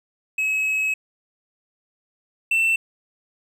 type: tone pair in turn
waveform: triangle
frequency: 2566 / 2680 Hz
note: E7 / E7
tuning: -47 / +28 cents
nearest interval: minor second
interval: 75 cents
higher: second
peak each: -18 / -15 dBFS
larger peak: second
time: 0.38-0.94 / 2.51-2.76 s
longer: first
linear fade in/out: 5 ms
effects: none